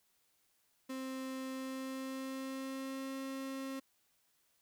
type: tone with pitch glide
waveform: 35% pulse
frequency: 262.6 to 268.3 Hz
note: C4 to C4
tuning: +6 to +44 cents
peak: -38 dBFS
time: 0.89-3.8 s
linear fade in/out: 10 ms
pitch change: +38 cents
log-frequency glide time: 1.5-3.16 s
effects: white hiss -75 dBFS RMS until 4.61 s